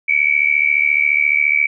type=tone with amplitude modulation; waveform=sine; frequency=2287 Hz; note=D7; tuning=47 cents flat; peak=-8 dBFS; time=0.08-1.67 s; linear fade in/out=10 ms; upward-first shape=sine; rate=74.4 Hz; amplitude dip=90%; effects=none